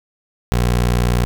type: tone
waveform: 20% pulse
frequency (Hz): 60.1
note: B1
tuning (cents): -46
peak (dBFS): -9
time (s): 0.52-1.25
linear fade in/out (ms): 0
effects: none